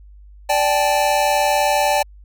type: chord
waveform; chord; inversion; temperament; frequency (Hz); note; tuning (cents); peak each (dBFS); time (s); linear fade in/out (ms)
square; D suspended fourth; none; equal with one note detuned; 587.3 / 784 / 863.9; D5 / G5 / A5; 0 / 0 / -32; -20; 0.49-2.03; 10
effects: added 50 Hz sine -40 dBFS peak until 2.24 s